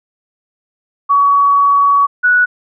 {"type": "tone pair in turn", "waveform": "sine", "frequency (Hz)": [1129, 1471.3], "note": ["C#6", "F#6"], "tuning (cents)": [31, -10], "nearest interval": "perfect fourth", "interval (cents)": 459, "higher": "second", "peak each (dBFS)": -7, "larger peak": "neither", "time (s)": [[1.09, 2.07], [2.23, 2.46]], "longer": "first", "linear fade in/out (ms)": 20, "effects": []}